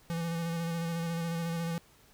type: tone with vibrato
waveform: square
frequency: 167.4 Hz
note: E3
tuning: 27 cents sharp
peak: -32 dBFS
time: 0.1-1.78 s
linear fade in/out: 0 ms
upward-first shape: square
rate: 14 Hz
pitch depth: 20 cents each way
effects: pink hiss -61 dBFS RMS until 2.13 s